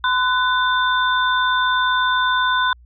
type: tone cluster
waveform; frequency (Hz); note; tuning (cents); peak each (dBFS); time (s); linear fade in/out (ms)
sine; 1017 / 1489 / 3562; C6 / F#6 / A7; -50 / +11 / +21; -18 / -19 / -24; 0.04-2.73; 2
effects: added 60 Hz sine -44 dBFS peak until 2.85 s